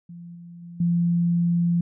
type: tone with level steps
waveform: sine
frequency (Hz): 171.9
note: F3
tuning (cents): -27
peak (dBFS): -37 / -39 / -37 / -18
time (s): 0.09-1.81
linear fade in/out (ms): 5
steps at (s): 0.35 / 0.62 / 0.8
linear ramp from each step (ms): 5
effects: none